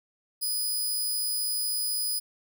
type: tone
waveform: 10% pulse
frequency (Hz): 4978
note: D#8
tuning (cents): 0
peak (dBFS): -20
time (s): 0.41-2.2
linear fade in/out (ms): 20
effects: none